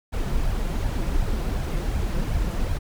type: noise with flanger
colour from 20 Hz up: brown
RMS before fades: -24 dBFS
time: 0.12-2.79 s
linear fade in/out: 20 ms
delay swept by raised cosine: 1.2 to 5.9 ms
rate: 2.7 Hz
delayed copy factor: +0.55
effects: none